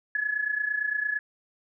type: tone with amplitude modulation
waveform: sine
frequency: 1700 Hz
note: G#6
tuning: 40 cents sharp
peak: -22 dBFS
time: 0.15-1.19 s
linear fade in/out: 2 ms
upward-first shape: sine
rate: 28.8 Hz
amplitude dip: 75%
effects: none